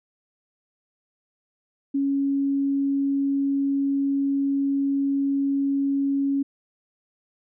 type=tone; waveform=sine; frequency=277.2 Hz; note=C#4; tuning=in tune; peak=-20 dBFS; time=1.94-6.43 s; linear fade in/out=10 ms; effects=none